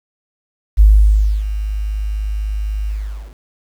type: tone with ADSR envelope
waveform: sine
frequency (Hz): 51.91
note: G#1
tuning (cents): 0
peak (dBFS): -3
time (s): 0.77-3.36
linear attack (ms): 30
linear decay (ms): 630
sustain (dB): -14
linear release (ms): 470
effects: 7-bit